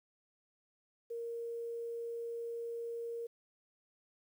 sine tone with quantisation, 466.2 Hz, A#4, in tune, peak -38 dBFS, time 1.1-3.27 s, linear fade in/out 10 ms, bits 11, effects none

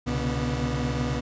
30% pulse tone cluster, 67.3 / 124.1 / 143 / 242.9 Hz, C2 / B2 / D3 / B3, +49 / +9 / -46 / -29 cents, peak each -28 dBFS, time 0.06-1.21 s, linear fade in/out 20 ms, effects resampled to 16000 Hz

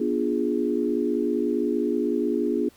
sine chord, B diminished seventh, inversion none, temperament equal with one note detuned, 243.3 / 293.7 / 349.2 / 415.3 Hz, B3 / D4 / F4 / Ab4, -26 / 0 / 0 / 0 cents, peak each -27 dBFS, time 0-2.69 s, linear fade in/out 5 ms, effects pink hiss -56 dBFS RMS until 2.76 s

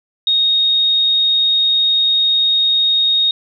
sine tone, 3729 Hz, A#7, in tune, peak -11 dBFS, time 0.27-3.31 s, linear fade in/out 2 ms, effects none

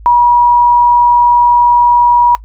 sine tone, 963 Hz, B5, 44 cents flat, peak -4 dBFS, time 0.06-2.35 s, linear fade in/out 0 ms, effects noise-tail reverb RT60 0.1 s tail -20 dB re dry + added 53 Hz sine -30 dBFS peak until 2.44 s

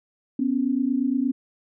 sine tone pair together, 248.6 / 277.2 Hz, B3 / C#4, +12 / 0 cents, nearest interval major second, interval 188 cents, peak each -23 dBFS, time 0.39-1.32 s, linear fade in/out 5 ms, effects none

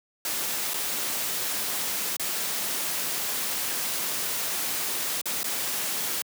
white noise with dropouts, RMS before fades -29 dBFS, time 0.25-6.22 s, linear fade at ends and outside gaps 2 ms, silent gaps 0.736-0.741 / 2.166-2.196 / 5.214-5.256 / 5.432-5.442 s, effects high-pass 150 Hz 12 dB/octave

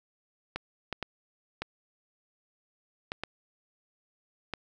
clicks, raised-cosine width 0.3 ms, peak -17 dBFS, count 7, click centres 0.56 / 0.927 / 1.027 / 1.62 / 3.119 / 3.236 / 4.537 s, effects none

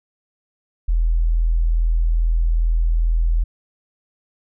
sine tone, 41.2 Hz, E1, in tune, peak -14 dBFS, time 0.88-3.44 s, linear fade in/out 10 ms, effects none

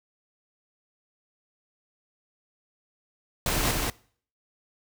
pink noise with echo, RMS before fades -26 dBFS, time 3.46-3.71 s, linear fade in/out 2 ms, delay 190 ms, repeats 1, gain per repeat -2 dB, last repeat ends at 3.9 s, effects noise-tail reverb RT60 0.5 s tail -22 dB re dry

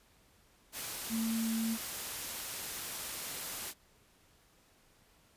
sine tone in noise, 225.4 Hz, A3, 42 cents sharp, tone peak -31 dBFS, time 1.09-1.78 s, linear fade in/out 50 ms, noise white, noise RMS -40 dBFS, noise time 0.72-3.74 s, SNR +6 dB, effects pink hiss -66 dBFS RMS until 5.36 s + resampled to 32000 Hz

